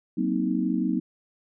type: chord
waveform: sine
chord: C half-diminished seventh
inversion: second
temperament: just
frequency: 188.37 / 235.5 / 261.6 / 314 Hz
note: Gb3 / Bb3 / C4 / Eb4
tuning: +31 / +18 / 0 / +16 cents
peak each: -28 dBFS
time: 0.17-1 s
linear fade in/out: 10 ms
effects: none